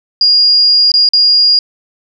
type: tone with dropouts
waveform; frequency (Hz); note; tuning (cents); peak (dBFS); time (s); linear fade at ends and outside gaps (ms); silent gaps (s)
sine; 4845; D#8; -47; -5; 0.21-1.59; 2; 0.918-0.939 / 1.089-1.134
effects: none